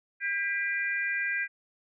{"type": "tone cluster", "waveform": "sine", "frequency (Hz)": [1605, 1978, 2388], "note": ["G6", "B6", "D7"], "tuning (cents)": [40, 2, 28], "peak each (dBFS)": [-30, -32, -34], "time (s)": [0.2, 1.48], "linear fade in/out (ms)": 50, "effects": []}